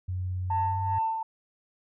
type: tone with pitch glide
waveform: sine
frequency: 91.6 to 96.15 Hz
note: F#2 to G2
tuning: -17 to -33 cents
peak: -28 dBFS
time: 0.08-0.99 s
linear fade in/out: 10 ms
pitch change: +84 cents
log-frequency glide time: 0.5-0.78 s
type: tone with tremolo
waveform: sine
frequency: 893 Hz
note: A5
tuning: 25 cents sharp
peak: -23 dBFS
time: 0.5-1.23 s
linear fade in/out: 5 ms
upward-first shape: sine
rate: 2.5 Hz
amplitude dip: 50%
effects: tanh soft clip ceiling -18 dBFS